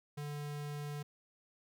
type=tone; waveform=square; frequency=146.5 Hz; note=D3; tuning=4 cents flat; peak=-40 dBFS; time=0.17-1.03 s; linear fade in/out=10 ms; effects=none